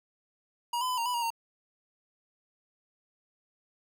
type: tone with pitch steps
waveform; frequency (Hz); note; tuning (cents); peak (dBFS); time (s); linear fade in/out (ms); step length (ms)
square; 953 / 1012 / 1004 / 929 / 989 / 946 / 920; A#5 / B5 / B5 / A#5 / B5 / A#5 / A#5; +38 / +42 / +28 / -6 / +2 / +25 / -23; -29; 0.73-1.304; 5; 82
effects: none